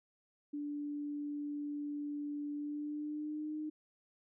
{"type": "tone with pitch glide", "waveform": "sine", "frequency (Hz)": [291.9, 306.2], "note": ["D4", "D#4"], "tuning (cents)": [-10, -28], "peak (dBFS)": -37, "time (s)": [0.53, 3.7], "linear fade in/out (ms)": 10, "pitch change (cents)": 82, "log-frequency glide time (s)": [2.53, 3.57], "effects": []}